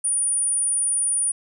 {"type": "tone", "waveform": "sine", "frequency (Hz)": 9460, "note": "D9", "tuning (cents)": 12, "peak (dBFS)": -19, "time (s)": [0.04, 1.32], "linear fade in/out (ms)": 10, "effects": []}